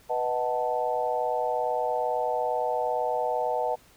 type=chord; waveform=sine; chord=B dominant seventh; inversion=none; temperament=equal; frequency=493.9 / 622.3 / 740 / 880 Hz; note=B4 / D#5 / F#5 / A5; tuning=0 / 0 / 0 / 0 cents; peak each=-30 dBFS; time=0.09-3.76 s; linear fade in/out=20 ms; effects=pink hiss -57 dBFS RMS until 3.96 s